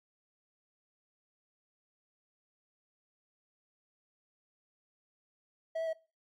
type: tone with pitch steps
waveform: triangle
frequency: 649 / 654 / 643 Hz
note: E5 / E5 / E5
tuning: -27 / -14 / -43 cents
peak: -30 dBFS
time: 5.75-5.933 s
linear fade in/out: 10 ms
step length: 61 ms
effects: noise-tail reverb RT60 0.3 s tail -20 dB re dry + AAC 64 kbps